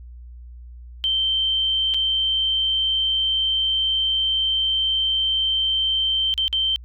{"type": "tone with dropouts", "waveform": "sine", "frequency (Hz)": 3119, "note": "G7", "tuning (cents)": -9, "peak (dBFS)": -18, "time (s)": [1.04, 6.76], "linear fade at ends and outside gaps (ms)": 0, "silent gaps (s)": [[1.939, 1.944], [6.34, 6.378], [6.48, 6.528]], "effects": ["added 60 Hz sine -37 dBFS peak until 6.84 s"]}